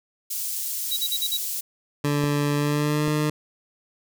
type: high-pass noise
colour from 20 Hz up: white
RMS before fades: -29 dBFS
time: 0.3-1.61 s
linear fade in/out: 10 ms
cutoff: 5600 Hz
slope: 12 dB/octave
type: tone bursts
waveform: square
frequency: 3870 Hz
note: B7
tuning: 36 cents flat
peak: -24 dBFS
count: 5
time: 0.91-1.374 s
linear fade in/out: 10 ms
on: 60 ms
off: 41 ms
type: tone with pitch glide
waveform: 20% pulse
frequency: 145.4 to 151.05 Hz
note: D3 to D3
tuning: -17 to +49 cents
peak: -16 dBFS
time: 2.04-3.3 s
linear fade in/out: 5 ms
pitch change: +66 cents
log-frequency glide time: 2.55-3.09 s
type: clicks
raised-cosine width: 2 ms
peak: -19 dBFS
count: 2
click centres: 2.24 / 3.08 s
effects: none